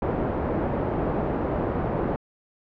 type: low-pass noise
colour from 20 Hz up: white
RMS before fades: -26 dBFS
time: 0.02-2.16 s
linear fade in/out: 2 ms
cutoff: 550 Hz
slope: 12 dB/octave
effects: low-pass 2000 Hz 12 dB/octave